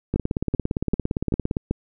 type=two click trains; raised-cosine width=3 ms; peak=-10 / -9 dBFS; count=26 / 5; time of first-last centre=0.14-1.569 / 0.16-1.71 s; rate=17.5 / 2.58 Hz; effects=none